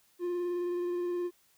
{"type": "tone with vibrato", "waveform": "triangle", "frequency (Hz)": 352.4, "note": "F4", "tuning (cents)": 16, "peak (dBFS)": -28, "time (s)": [0.19, 1.31], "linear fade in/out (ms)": 50, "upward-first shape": "square", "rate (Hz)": 19, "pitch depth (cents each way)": 14, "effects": ["white hiss -67 dBFS RMS until 1.57 s"]}